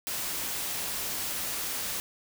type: noise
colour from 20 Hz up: white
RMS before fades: -33 dBFS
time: 0.07-2 s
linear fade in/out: 0 ms
effects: none